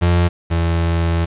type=tone pair in turn; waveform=35% pulse; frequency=86.9 / 83.77 Hz; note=F2 / E2; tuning=-8 / +28 cents; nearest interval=minor second; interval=64 cents; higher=first; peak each=-10 / -13 dBFS; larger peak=first; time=0.01-0.29 / 0.5-1.26 s; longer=second; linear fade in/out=20 ms; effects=resampled to 8000 Hz + 7-bit